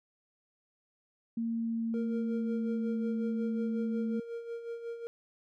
sine tone with pitch glide, 229.5 to 223.1 Hz, A#3 to A3, -27 to +24 cents, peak -30 dBFS, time 1.37-4.2 s, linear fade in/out 5 ms, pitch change -49 cents, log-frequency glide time 1.47-2.97 s
triangle tone with tremolo, 466.2 Hz, A#4, in tune, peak -33 dBFS, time 1.94-5.07 s, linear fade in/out 0 ms, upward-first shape sine, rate 5.5 Hz, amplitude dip 60%
effects none

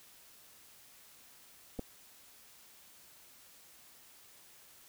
clicks, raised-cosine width 2 ms, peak -29 / -24 dBFS, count 2, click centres 1.79 / 1.794 s, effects white hiss -59 dBFS RMS until 4.88 s

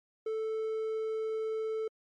triangle tone, 440 Hz, A4, in tune, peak -29 dBFS, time 0.26-1.88 s, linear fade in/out 5 ms, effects MP3 48 kbps

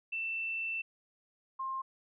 sine tone pair in turn, 2672 / 1060.4 Hz, E7 / C6, +23 / +23 cents, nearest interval octave + major third, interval 1600 cents, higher first, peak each -33 / -34 dBFS, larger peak first, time 0.12-0.82 / 1.59-1.82 s, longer first, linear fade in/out 10 ms, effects none

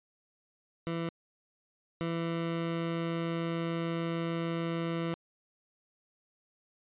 20% pulse tone pair in turn, 166.8 / 166.8 Hz, E3 / E3, +21 / +21 cents, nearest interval unison, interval 0 cents, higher neither, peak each -27 / -26 dBFS, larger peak second, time 0.87-1.09 / 2.01-5.14 s, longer second, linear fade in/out 0 ms, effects resampled to 8000 Hz

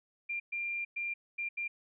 sine tone bursts at uneven times, 2387 Hz, D7, 28 cents sharp, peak -33 dBFS, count 5, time 0.29-0.4 / 0.52-0.85 / 0.96-1.14 / 1.38-1.49 / 1.57-1.68 s, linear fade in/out 10 ms, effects none

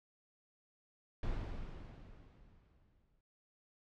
brown noise with exponential decay, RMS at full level -37 dBFS, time 1.23-3.21 s, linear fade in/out 2 ms, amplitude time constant 430 ms, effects low-pass 4000 Hz 12 dB/octave

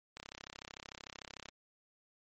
click train, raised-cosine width 0.2 ms, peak -27 dBFS, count 45, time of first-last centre 0.17-1.487 s, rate 33.4 Hz, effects MP3 32 kbps

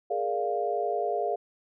sine chord, Bb dominant seventh, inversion third, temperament equal, 415.3 / 466.2 / 587.3 / 698.5 Hz, Ab4 / Bb4 / D5 / F5, 0 / 0 / 0 / 0 cents, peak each -31 / -33 / -34 / -29 dBFS, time 0.1-1.36 s, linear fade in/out 10 ms, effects none

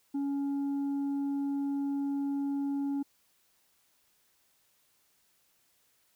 triangle tone with tanh clipping, 280 Hz, C#4, 18 cents sharp, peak -30 dBFS, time 0.14-3.03 s, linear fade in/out 10 ms, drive 8 dB, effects white hiss -70 dBFS RMS until 6.15 s

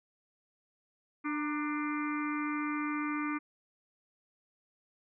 harmonic tone with a mistuned harmonic, 297.6 Hz, D4, 23 cents sharp, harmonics 1 / 3 / 4 / 5 / 6 / 7 / 8, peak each -33 / -46 / -38 / -44 / -49 / -42 / -45 dBFS, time 1.24-3.39 s, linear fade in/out 20 ms, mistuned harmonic 3, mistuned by +71 cents, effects none

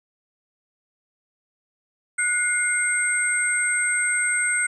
sine tone cluster, 1459 / 2121 / 8330 Hz, F#6 / C7 / C9, -25 / +23 / -9 cents, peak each -24 dBFS, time 2.18-4.67 s, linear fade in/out 10 ms, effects none

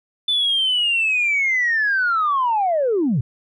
sine linear sweep, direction down, 3523 to 103.83 Hz, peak -15 dBFS, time 0.28-3.21 s, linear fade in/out 5 ms, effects tanh soft clip ceiling -12 dBFS

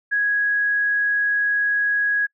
sine tone, 1661.2 Hz, G#6, in tune, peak -17 dBFS, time 0.11-2.27 s, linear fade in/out 20 ms, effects noise-tail reverb RT60 0.1 s tail -26 dB re dry

